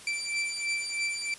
sawtooth beating tone pair, 2336 / 2339.1 Hz, D7 / D7, -10 / -8 cents, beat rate 3.1 Hz, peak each -30 / -28 dBFS, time 0.07-1.34 s, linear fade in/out 2 ms, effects white hiss -48 dBFS RMS until 1.38 s + resampled to 24000 Hz

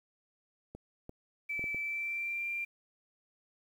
clicks, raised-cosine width 2 ms, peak -31 dBFS, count 5, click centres 0.75 / 1.094 / 1.594 / 1.641 / 1.746 s
sine tone with pitch glide, 2316 to 2376 Hz, D7 to D7, -25 to +20 cents, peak -33 dBFS, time 1.49-2.65 s, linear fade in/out 10 ms, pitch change +45 cents, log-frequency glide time 1.77-2.47 s
effects 10-bit

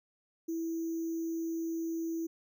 sine tone with sample-and-hold, 329.6 Hz, E4, in tune, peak -32 dBFS, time 0.48-2.27 s, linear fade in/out 10 ms, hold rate 6300 Hz, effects none

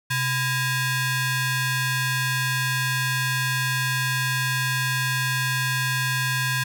sawtooth ring-modulated tone, 880 Hz, A5, in tune, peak -15 dBFS, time 0.1-6.64 s, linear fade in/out 10 ms, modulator 750 Hz, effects none

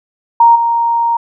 sine tone with level steps, 932.3 Hz, A#5, in tune, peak -3 / -10 dBFS, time 0.4-1.17 s, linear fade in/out 5 ms, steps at 0.55 s, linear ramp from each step 10 ms, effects none

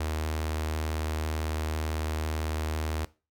sawtooth tone with notch filter, 78 Hz, D#2, 5 cents sharp, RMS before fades -31 dBFS, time 0-3.05 s, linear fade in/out 5 ms, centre 170 Hz, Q 1.1, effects noise-tail reverb RT60 0.3 s tail -19 dB re dry

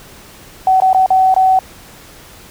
sine tone with dropouts, 755 Hz, F#5, 35 cents sharp, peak -7 dBFS, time 0.67-1.59 s, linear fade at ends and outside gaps 2 ms, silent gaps 0.802-0.82 / 0.931-0.946 / 1.062-1.104 / 1.342-1.363 s, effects pink hiss -39 dBFS RMS until 2.5 s

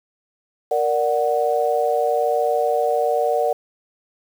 sine chord, Bb augmented, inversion none, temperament equal, 466.2 / 587.3 / 740 Hz, Bb4 / D5 / F#5, 0 / 0 / 0 cents, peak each -21 dBFS, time 0.71-3.53 s, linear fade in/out 5 ms, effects 7-bit

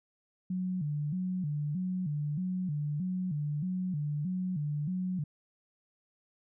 sine tone with vibrato, 164.81 Hz, E3, in tune, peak -30 dBFS, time 0.5-5.24 s, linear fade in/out 5 ms, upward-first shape square, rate 1.6 Hz, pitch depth 190 cents each way, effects none

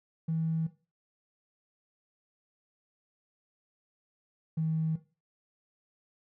triangle tone pair in turn, 161.7 / 159.47 Hz, E3 / D#3, -33 / +43 cents, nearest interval unison, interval 24 cents, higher first, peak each -24 / -23 dBFS, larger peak second, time 0.28-0.67 / 4.57-4.96 s, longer neither, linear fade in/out 10 ms, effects noise-tail reverb RT60 0.3 s tail -17 dB re dry + tanh soft clip ceiling -25 dBFS

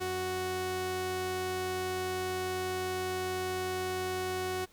sawtooth tone pair together, 92.5 / 370 Hz, F#2 / F#4, 0 / 0 cents, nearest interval 2 octaves, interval 2400 cents, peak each -38 / -28 dBFS, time 0-4.66 s, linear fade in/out 20 ms, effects pink hiss -62 dBFS RMS until 4.72 s

